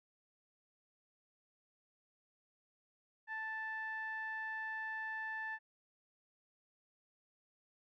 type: tone with low-pass filter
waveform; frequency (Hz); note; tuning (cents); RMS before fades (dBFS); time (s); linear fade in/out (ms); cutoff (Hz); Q
sawtooth; 880; A5; 0; -42; 3.27-5.59; 50; 1800; 5.1
effects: none